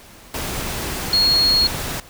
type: tone in noise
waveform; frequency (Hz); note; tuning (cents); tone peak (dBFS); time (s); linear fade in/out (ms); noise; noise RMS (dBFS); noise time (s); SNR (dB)
sine; 4302; C8; +47; -13; 1.13-1.67; 2; pink; -26; 0.34-2; +10
effects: pink hiss -44 dBFS RMS until 2.09 s

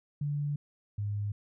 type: tone pair in turn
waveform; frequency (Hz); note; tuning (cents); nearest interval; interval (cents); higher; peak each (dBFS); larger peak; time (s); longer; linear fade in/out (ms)
sine; 145.5 / 102.88; D3 / G#2; -16 / -16; tritone; 600; first; -29 / -30; first; 0.21-0.56 / 0.98-1.32; first; 5
effects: none

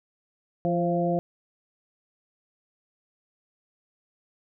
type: harmonic tone with a mistuned harmonic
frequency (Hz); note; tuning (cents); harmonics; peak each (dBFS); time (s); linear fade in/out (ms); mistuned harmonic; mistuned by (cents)
172.3; F3; -23; 1 / 2 / 3 / 4; -26 / -29 / -28 / -28; 0.65-1.19; 0; 3; +34
effects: none

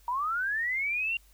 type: linear sweep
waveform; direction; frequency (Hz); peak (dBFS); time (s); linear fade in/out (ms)
sine; up; 932.3 to 2794; -27; 0.08-1.17; 2
effects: added 50 Hz sine -57 dBFS peak until 1.33 s + white hiss -63 dBFS RMS until 1.33 s

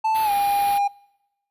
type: tone with pitch glide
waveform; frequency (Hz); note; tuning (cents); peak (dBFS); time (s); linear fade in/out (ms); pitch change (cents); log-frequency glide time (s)
triangle; 880 to 807; A5 to G#5; 0 to -50; -16; 0.04-0.88; 10; -150; 0.23-0.31
type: band-stop noise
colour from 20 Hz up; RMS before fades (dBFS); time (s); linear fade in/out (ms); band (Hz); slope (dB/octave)
white; -32; 0.14-0.79; 20; 4700 to 10000; 96
effects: noise-tail reverb RT60 1.0 s tail -26 dB re dry + resampled to 32000 Hz

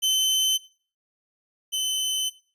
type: tone pair in turn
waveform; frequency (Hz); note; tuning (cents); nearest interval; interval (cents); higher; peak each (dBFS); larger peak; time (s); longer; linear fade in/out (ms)
sawtooth; 3062 / 3045; G7 / F#7; -41 / +49; unison; 10; first; -17 / -21; first; 0.02-0.58 / 1.72-2.3; second; 20
effects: noise-tail reverb RT60 0.4 s tail -17 dB re dry + resampled to 32000 Hz

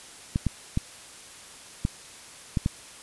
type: clicks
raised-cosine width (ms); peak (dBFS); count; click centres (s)
5; -11; 6; 0.359 / 0.467 / 0.774 / 1.851 / 2.572 / 2.661
effects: white hiss -46 dBFS RMS until 3.02 s + resampled to 24000 Hz

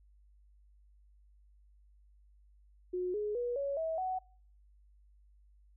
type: tone with pitch steps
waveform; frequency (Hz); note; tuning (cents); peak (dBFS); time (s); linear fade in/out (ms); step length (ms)
sine; 362.6 / 418.9 / 484 / 559.2 / 646.1 / 746.4; F#4 / G#4 / B4 / C#5 / E5 / F#5; -35 / +15 / -35 / +15 / -35 / +15; -32; 2.93-4.19; 10; 210
effects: noise-tail reverb RT60 0.5 s tail -25 dB re dry + added 50 Hz sine -60 dBFS peak until 5.76 s

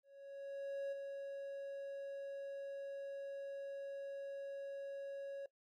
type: tone with ADSR envelope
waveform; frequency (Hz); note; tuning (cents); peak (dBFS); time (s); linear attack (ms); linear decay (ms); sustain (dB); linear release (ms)
triangle; 554.4; C#5; 0; -36; 0.03-5.46; 890; 16; -5; 3
effects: noise-tail reverb RT60 0.1 s tail -19 dB re dry

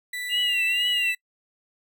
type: tone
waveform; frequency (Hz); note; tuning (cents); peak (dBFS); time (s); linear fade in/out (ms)
35% pulse; 1975.5; B6; 0; -28; 0.13-1.15; 5
type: tone with vibrato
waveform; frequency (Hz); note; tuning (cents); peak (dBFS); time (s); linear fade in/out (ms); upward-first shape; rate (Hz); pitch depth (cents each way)
sine; 2790; F7; -2; -21; 0.29-1.15; 50; triangle; 2.1; 100
effects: noise-tail reverb RT60 0.1 s tail -25 dB re dry

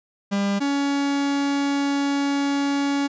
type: tone pair in turn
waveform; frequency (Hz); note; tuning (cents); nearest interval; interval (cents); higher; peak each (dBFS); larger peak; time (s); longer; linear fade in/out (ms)
45% pulse; 199.9 / 281.3; G3 / C#4; +34 / +26; tritone; 592; second; -20; neither; 0.31-0.6 / 0.6-3.08; second; 20
effects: resampled to 16000 Hz

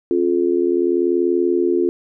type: tone with amplitude modulation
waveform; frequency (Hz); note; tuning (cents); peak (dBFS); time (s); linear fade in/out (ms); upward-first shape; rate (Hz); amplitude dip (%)
sine; 351.7; F4; +12; -10; 0.11-1.89; 0; sine; 80.6; 95
effects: none

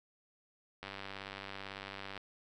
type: click train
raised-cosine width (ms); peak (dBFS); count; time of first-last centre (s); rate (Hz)
0.3; -27; 133; 0.83-2.177; 98
effects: none

